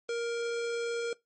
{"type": "tone", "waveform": "square", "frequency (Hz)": 468.5, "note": "A#4", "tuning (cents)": 9, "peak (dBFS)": -31, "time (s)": [0.09, 1.13], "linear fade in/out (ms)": 2, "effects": ["noise-tail reverb RT60 0.2 s tail -23 dB re dry", "MP3 32 kbps"]}